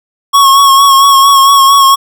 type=tone with vibrato; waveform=square; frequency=1100 Hz; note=C#6; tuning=14 cents flat; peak=-3 dBFS; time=0.33-1.96 s; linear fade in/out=20 ms; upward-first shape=sine; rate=4.4 Hz; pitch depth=34 cents each way; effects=none